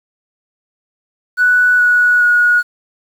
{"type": "tone with pitch steps", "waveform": "triangle", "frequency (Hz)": [1480, 1465.5, 1451.2], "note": ["F#6", "F#6", "F#6"], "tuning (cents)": [0, -17, -34], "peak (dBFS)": -4, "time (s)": [1.37, 2.63], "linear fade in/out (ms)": 50, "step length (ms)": 420, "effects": ["tanh soft clip ceiling -6 dBFS", "7-bit"]}